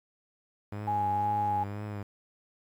sawtooth tone with vibrato, 101.8 Hz, G#2, 34 cents flat, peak -31 dBFS, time 0.72-2.03 s, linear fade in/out 5 ms, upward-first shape triangle, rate 2 Hz, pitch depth 69 cents each way
sine tone, 832 Hz, G#5, 3 cents sharp, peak -26 dBFS, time 0.87-1.64 s, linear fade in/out 10 ms
effects low-pass 2000 Hz 12 dB/octave + 10-bit

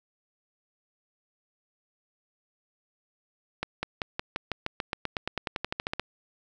accelerating click train, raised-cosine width 0.3 ms, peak -13 dBFS, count 21, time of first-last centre 3.63-5.996 s, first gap 200 ms, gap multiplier 0.94, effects none

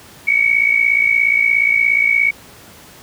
sine tone pair together, 2217 / 2274 Hz, C#7 / C#7, 0 / +44 cents, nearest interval unison, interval 44 cents, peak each -14 dBFS, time 0.27-2.31 s, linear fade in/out 10 ms, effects pink hiss -41 dBFS RMS until 3.02 s + high-pass 80 Hz 12 dB/octave

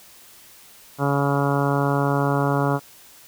harmonic tone, 140.8 Hz, C#3, 27 cents sharp, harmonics 1 / 2 / 3 / 4 / 5 / 6 / 7 / 8 / 9 / 10, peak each -22 / -25 / -27 / -28 / -29 / -30 / -30 / -31 / -32 / -32 dBFS, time 0.98-2.8 s, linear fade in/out 50 ms, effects white hiss -48 dBFS RMS until 3.27 s

